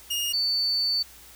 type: tone pair in turn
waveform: sawtooth / sine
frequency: 2847 / 4500 Hz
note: F7 / C#8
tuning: +33 / +25 cents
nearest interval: minor sixth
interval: 792 cents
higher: second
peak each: -22 dBFS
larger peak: neither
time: 0.1-0.33 / 0.33-1.03 s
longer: second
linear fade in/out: 10 ms
effects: added 60 Hz sine -56 dBFS peak until 1.35 s + white hiss -49 dBFS RMS until 1.35 s